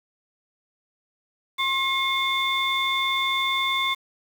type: tone cluster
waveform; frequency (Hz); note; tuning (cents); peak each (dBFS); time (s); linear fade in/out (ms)
sine; 1072 / 2153 / 3540; C6 / C7 / A7; +42 / +49 / +10; -25; 1.58-3.95; 20
effects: tanh soft clip ceiling -13 dBFS + 7-bit